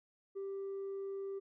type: tone with tanh clipping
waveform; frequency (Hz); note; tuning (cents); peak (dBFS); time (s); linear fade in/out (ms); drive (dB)
triangle; 392; G4; 0; -39; 0.35-1.4; 20; 6
effects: none